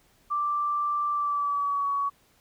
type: tone with pitch glide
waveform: sine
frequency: 1174.7 to 1125.5 Hz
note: D6 to C#6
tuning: 0 to +26 cents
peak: -24 dBFS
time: 0.3-2.1 s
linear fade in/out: 20 ms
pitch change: -74 cents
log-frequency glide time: 1.11-1.88 s
effects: pink hiss -63 dBFS RMS until 2.4 s